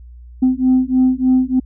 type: beating tone pair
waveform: sine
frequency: 255.5 / 258.8 Hz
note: C4 / C4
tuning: -41 / -19 cents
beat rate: 3.3 Hz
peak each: -13 dBFS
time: 0.42-1.6 s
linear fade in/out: 10 ms
effects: tanh soft clip ceiling -6 dBFS + added 60 Hz sine -35 dBFS peak until 1.65 s